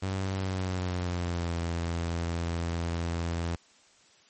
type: tone with pitch glide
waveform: sawtooth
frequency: 95.5 to 84.59 Hz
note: G2 to E2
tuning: -45 to +45 cents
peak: -25 dBFS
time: 0.02-3.56 s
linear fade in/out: 10 ms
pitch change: -210 cents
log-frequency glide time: 0.37-1.55 s
effects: white hiss -60 dBFS RMS until 4.29 s + MP3 32 kbps